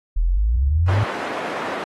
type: exponential sweep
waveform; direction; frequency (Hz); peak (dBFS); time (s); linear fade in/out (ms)
sine; up; 37.59 to 110; -15; 0.16-1.04; 10
type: band-pass noise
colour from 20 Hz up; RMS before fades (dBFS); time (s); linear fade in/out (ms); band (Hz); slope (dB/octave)
white; -28; 0.88-1.84; 2; 270 to 1200; 12
effects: AAC 32 kbps